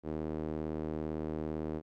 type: tone with band-pass filter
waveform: sawtooth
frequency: 77.78 Hz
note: D#2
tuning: in tune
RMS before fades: -37 dBFS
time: 0.03-1.82 s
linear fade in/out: 50 ms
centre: 360 Hz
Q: 1.5
effects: none